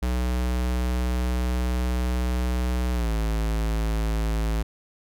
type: tone with pitch glide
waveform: square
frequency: 61.74 to 54.69 Hz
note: B1 to A1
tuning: 0 to -10 cents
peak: -23 dBFS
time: 0.02-4.63 s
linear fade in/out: 10 ms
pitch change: -210 cents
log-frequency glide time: 2.93-3.13 s
effects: none